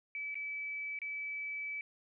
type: tone with dropouts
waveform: sine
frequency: 2300 Hz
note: D7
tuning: 37 cents flat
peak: -37 dBFS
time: 0.15-1.81 s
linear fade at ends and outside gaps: 1 ms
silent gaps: 0.344-0.354 / 0.989-1.017 s
effects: none